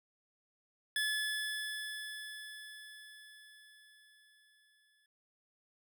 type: tone with exponential decay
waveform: 25% pulse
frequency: 1720 Hz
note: A6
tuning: 40 cents flat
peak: -27 dBFS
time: 0.96-5.06 s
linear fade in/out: 2 ms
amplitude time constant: 890 ms
effects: none